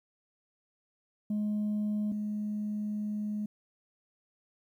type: tone pair in turn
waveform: sine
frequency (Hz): 210 / 210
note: G#3 / G#3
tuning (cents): +19 / +19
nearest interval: unison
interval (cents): 0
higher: neither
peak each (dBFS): -26 / -30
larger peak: first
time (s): 1.3-2.12 / 2.12-3.46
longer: second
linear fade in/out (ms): 5
effects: tanh soft clip ceiling -27 dBFS + 11-bit